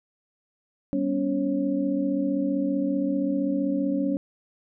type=tone cluster; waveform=sine; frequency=196.6 / 246.7 / 282.1 / 545 Hz; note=G3 / B3 / C#4 / C#5; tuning=+5 / -2 / +30 / -29 cents; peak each=-30 / -31 / -24 / -32 dBFS; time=0.93-4.17 s; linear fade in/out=0 ms; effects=none